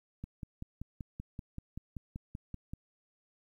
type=click train; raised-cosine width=5 ms; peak=-28 dBFS; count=14; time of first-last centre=0.24-2.735 s; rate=5.21 Hz; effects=11-bit